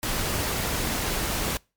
pink noise, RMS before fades -27 dBFS, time 0.03-1.57 s, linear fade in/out 0 ms, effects noise-tail reverb RT60 0.3 s tail -26 dB re dry + MP3 96 kbps

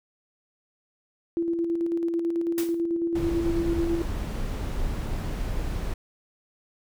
sine tone with tremolo, 337 Hz, E4, 38 cents sharp, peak -22 dBFS, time 1.37-4.02 s, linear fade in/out 0 ms, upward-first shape square, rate 9.1 Hz, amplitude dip 35%
white noise with exponential decay, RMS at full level -31 dBFS, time 2.58-2.82 s, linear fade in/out 0 ms, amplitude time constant 52 ms
brown noise, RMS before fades -29 dBFS, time 3.15-5.94 s, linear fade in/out 5 ms
effects none

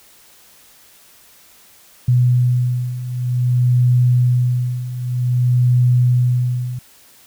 sine beating tone pair, 123.47 / 124 Hz, B2 / B2, 0 / +7 cents, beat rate 0.53 Hz, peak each -18 / -14 dBFS, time 2.08-6.79 s, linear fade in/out 5 ms, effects white hiss -48 dBFS RMS until 7.26 s

